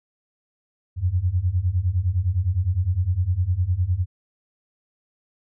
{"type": "beating tone pair", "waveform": "sine", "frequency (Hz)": [85.1, 94.9], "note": ["F2", "F#2"], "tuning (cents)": [-44, 44], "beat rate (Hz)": 9.8, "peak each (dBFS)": [-23, -21], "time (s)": [0.96, 4.06], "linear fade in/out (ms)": 50, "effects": []}